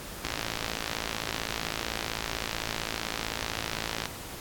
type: click train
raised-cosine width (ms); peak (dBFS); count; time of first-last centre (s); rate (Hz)
0.2; -12; 213; 0.25-4.056; 55.7
effects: pink hiss -41 dBFS RMS until 4.4 s + AAC 64 kbps